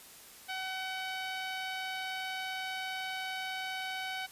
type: tone with low-pass filter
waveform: 10% pulse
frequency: 755 Hz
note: F#5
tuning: 35 cents sharp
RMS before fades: -38 dBFS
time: 0.48-4.27 s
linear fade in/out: 20 ms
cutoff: 4000 Hz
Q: 0.69
effects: white hiss -53 dBFS RMS until 4.31 s + resampled to 32000 Hz